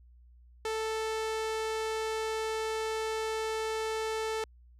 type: tone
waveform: sawtooth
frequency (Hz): 440.5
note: A4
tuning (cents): +2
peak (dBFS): -27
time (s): 0.65-4.44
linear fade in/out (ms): 2
effects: added 60 Hz sine -54 dBFS peak until 4.79 s + low-pass 9000 Hz 12 dB/octave